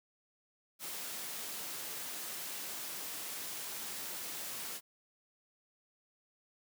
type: noise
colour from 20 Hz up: white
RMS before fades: -42 dBFS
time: 0.79-4.81 s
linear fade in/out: 50 ms
effects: high-pass 150 Hz 12 dB/octave